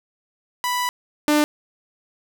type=tone pair in turn; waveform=sawtooth; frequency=987.8 / 298.5 Hz; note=B5 / D4; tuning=0 / +28 cents; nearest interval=octave + major sixth; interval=2072 cents; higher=first; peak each=-17 / -11 dBFS; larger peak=second; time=0.64-0.89 / 1.28-1.44 s; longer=first; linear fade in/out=0 ms; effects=none